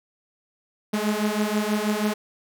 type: beating tone pair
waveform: sawtooth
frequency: 208.2 / 214.4 Hz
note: G#3 / A3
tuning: +5 / -45 cents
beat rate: 6.2 Hz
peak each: -21 dBFS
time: 0.93-2.14 s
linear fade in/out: 10 ms
effects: none